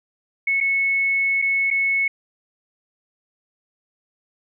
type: tone with dropouts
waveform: sine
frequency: 2200 Hz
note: C#7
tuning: 14 cents flat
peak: -17 dBFS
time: 0.47-2.08 s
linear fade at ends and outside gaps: 5 ms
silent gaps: 0.604-0.609 / 1.418-1.422 / 1.704-1.71 s
effects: none